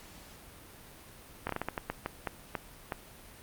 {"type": "slowing click train", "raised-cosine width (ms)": 0.5, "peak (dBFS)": -17, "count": 12, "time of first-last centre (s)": [1.47, 2.922], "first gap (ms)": 23, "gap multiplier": 1.32, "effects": ["pink hiss -52 dBFS RMS until 3.42 s", "Opus 48 kbps"]}